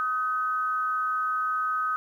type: tone pair together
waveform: sine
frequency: 1262.1 / 1517 Hz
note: D#6 / F#6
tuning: +24 / +43 cents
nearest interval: minor third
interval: 319 cents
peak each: -25 / -32 dBFS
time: 0-1.96 s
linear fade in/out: 0 ms
effects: 10-bit